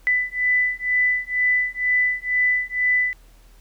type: beating tone pair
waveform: sine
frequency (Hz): 1993 / 1995.1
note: B6 / B6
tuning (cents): +15 / +17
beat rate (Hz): 2.1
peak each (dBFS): -21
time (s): 0.07-3.13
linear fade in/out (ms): 0
effects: added 40 Hz sine -47 dBFS peak until 3.6 s + pink hiss -57 dBFS RMS until 3.6 s